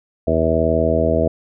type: harmonic tone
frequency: 80.8 Hz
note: E2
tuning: 34 cents flat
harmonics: 1 / 2 / 3 / 4 / 5 / 6 / 7 / 8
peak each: -22 / -25 / -23 / -24 / -25 / -21 / -24 / -19 dBFS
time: 0.27-1.28 s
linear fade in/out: 5 ms
effects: none